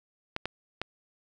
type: clicks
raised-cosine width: 0.3 ms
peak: -15 dBFS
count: 3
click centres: 0.364 / 0.456 / 0.816 s
effects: none